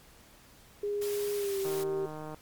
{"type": "tone with pitch glide", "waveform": "sine", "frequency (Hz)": [410.3, 389.3], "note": ["G#4", "G4"], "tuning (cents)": [-21, -12], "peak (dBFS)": -29, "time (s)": [0.83, 2.06], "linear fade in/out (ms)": 5, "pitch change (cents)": -91, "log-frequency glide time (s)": [1.36, 1.6]}
{"type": "noise", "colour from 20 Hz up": "white", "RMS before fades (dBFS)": -42, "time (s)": [1.01, 1.84], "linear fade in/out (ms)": 10}
{"type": "click train", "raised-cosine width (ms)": 1, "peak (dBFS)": -28, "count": 108, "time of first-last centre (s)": [1.65, 2.345], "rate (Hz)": 154}
{"effects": ["pink hiss -57 dBFS RMS until 2.41 s", "MP3 96 kbps"]}